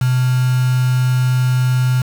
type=tone with quantisation; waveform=sine; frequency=126.9 Hz; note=B2; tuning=47 cents sharp; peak=-12 dBFS; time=0.01-2.02 s; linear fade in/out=5 ms; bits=4; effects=none